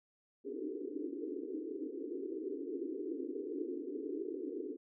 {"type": "band-pass noise", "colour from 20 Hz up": "pink", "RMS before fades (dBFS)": -41, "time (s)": [0.44, 4.77], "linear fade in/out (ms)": 20, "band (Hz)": [270, 450], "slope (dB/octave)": 96, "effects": []}